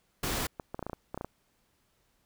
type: noise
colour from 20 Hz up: pink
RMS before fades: -32 dBFS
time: 0.23-0.47 s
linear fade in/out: 5 ms
type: clicks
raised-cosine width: 1 ms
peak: -22 dBFS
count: 11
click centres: 0.598 / 0.745 / 0.793 / 0.827 / 0.866 / 0.897 / 0.932 / 1.145 / 1.176 / 1.211 / 1.246 s
effects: pink hiss -72 dBFS RMS until 2.25 s